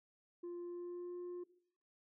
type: tone with pitch glide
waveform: sine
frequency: 348.8 to 354.5 Hz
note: F4 to F4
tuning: -2 to +26 cents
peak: -40 dBFS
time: 0.43-1.44 s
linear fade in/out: 10 ms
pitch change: +28 cents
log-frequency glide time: 0.6-1.18 s
effects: noise-tail reverb RT60 0.6 s tail -18 dB re dry + tanh soft clip ceiling -42 dBFS